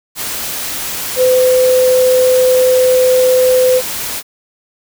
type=tone in noise; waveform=sine; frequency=509 Hz; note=C5; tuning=48 cents flat; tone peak=-7 dBFS; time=1.16-3.82 s; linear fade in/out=50 ms; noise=white; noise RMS=-21 dBFS; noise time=0.15-4.23 s; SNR=+11 dB; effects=none